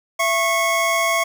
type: tone cluster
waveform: square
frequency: 670 / 1096 / 2190 Hz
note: E5 / C#6 / C#7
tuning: +28 / -20 / -22 cents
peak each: -22 dBFS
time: 0.19-1.24 s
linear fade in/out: 10 ms
effects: none